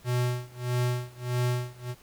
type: tone with tremolo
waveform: square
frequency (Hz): 123.47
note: B2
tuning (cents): 0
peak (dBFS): -24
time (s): 0.04-1.95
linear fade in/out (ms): 50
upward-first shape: sine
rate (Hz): 1.6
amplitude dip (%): 95
effects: pink hiss -56 dBFS RMS until 2.02 s